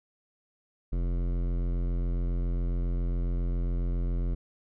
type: tone with hard clipping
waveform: sine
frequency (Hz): 43.65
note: F1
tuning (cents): 0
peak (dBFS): -28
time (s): 0.92-4.35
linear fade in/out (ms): 10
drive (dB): 16
effects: none